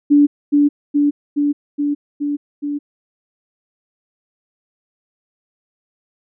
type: tone with echo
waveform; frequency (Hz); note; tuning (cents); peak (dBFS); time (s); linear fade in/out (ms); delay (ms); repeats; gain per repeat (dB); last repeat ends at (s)
sine; 290; D4; -22; -7; 0.1-0.27; 20; 420; 6; -2; 2.79
effects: none